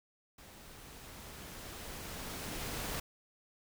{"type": "noise with level ramp", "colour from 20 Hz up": "pink", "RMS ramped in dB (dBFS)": [-55, -38], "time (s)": [0.38, 3], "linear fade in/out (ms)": 5, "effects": []}